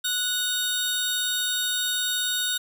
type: tone pair together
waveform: sawtooth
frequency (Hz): 1473 / 3712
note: F#6 / A#7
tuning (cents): -8 / -8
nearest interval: octave + major third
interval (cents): 1600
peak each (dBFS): -26 / -22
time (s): 0.04-2.58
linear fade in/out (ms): 10
effects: none